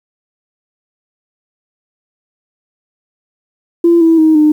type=tone with pitch steps; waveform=sine; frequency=340 / 327.5 / 315.4 / 303.8 Hz; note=F4 / E4 / D#4 / D#4; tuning=-46 / -11 / +24 / -41 cents; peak=-4 dBFS; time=3.84-4.52 s; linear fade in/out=5 ms; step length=170 ms; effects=tanh soft clip ceiling 0 dBFS + 7-bit